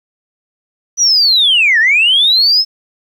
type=linear two-way sweep; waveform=sine; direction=down then up; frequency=5980 to 1708 to 5290 Hz; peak=-6 dBFS; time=0.97-2.65 s; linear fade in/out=50 ms; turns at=1.79 s; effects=tanh soft clip ceiling -2 dBFS + 8-bit